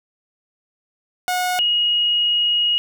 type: tone pair in turn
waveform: sawtooth / sine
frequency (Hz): 727 / 2885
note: F#5 / F#7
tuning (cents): -31 / -44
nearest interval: 2 octaves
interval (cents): 2387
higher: second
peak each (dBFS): -15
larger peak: neither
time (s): 1.28-1.59 / 1.59-2.78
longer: second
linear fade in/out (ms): 0
effects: none